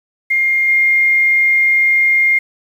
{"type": "tone with level steps", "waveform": "sine", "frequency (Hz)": 2121, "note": "C7", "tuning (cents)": 23, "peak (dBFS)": [-11, -9], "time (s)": [0.3, 2.39], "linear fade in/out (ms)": 10, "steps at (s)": 0.68, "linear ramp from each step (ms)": 10, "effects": ["7-bit"]}